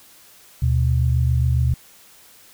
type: tone pair together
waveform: sine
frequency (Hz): 76.13 / 123.47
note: D#2 / B2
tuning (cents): -37 / 0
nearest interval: minor sixth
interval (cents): 837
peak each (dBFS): -18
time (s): 0.62-1.74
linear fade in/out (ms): 5
effects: white hiss -49 dBFS RMS until 2.53 s